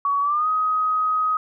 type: tone with pitch glide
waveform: sine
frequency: 1128 to 1258.8 Hz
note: C#6 to D#6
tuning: +30 to +20 cents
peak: -18 dBFS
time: 0.05-1.37 s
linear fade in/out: 2 ms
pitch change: +190 cents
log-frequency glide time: 0.21-0.48 s
effects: none